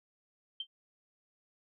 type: tone with exponential decay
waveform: sine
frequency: 3136 Hz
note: G7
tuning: in tune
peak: -32 dBFS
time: 0.6-0.67 s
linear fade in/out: 5 ms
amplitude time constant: 15 ms
effects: none